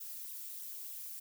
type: noise with flanger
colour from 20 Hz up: violet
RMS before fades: -45 dBFS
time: 0-1.2 s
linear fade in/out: 10 ms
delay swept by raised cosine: 0.41 to 5.81 ms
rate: 3.3 Hz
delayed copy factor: -0.8
effects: none